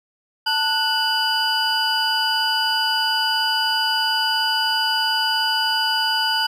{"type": "tone cluster", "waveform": "triangle", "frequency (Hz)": [885, 1473, 2971, 4824], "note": ["A5", "F#6", "F#7", "D8"], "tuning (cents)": [10, -8, 6, 46], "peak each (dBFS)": -22, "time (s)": [0.46, 6.47], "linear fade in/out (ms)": 10, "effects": []}